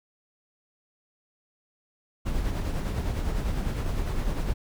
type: noise with tremolo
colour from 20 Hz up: brown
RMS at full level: -26 dBFS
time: 2.25-4.54 s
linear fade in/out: 20 ms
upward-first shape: sine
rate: 9.9 Hz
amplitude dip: 40%
effects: none